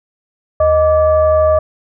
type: tone with frequency modulation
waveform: sine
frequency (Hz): 622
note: D#5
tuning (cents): -1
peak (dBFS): -8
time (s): 0.6-1.59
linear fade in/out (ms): 5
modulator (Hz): 544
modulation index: 0.58
effects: none